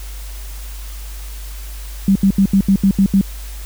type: tone bursts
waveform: sine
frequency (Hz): 195.3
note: G3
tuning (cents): -6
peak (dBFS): -8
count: 8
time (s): 2.08-3.212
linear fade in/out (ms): 2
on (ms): 75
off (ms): 76
effects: added 50 Hz sine -27 dBFS peak until 3.65 s + white hiss -38 dBFS RMS until 3.65 s